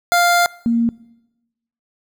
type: tone pair in turn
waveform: 25% pulse / sine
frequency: 698.5 / 232.6 Hz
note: F5 / A#3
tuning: 0 / -4 cents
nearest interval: octave + perfect fifth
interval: 1904 cents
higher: first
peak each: -8 / -13 dBFS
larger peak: first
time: 0.12-0.46 / 0.66-0.89 s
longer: first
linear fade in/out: 0 ms
effects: noise-tail reverb RT60 1.0 s tail -23 dB re dry